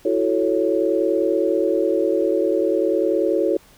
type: chord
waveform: sine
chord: F# minor seventh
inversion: third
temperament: equal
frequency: 329.6 / 370 / 440 / 554.4 Hz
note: E4 / F#4 / A4 / C#5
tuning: 0 / 0 / 0 / 0 cents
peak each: -22 dBFS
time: 0.05-3.57 s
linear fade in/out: 5 ms
effects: pink hiss -51 dBFS RMS until 3.77 s